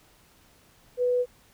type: tone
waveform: sine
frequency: 493.9 Hz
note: B4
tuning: in tune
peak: -21 dBFS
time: 0.97-1.26 s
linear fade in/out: 50 ms
effects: pink hiss -59 dBFS RMS until 1.53 s